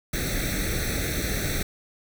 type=noise with comb filter; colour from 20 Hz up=pink; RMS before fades=-27 dBFS; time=0.13-1.63 s; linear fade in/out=5 ms; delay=0.5 ms; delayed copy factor=+0.95; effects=none